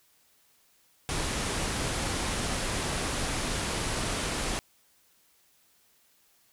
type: low-pass noise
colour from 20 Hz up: pink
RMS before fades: -31 dBFS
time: 1.09-4.59 s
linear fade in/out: 0 ms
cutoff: 11000 Hz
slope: 96 dB/octave
effects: white hiss -65 dBFS RMS until 6.52 s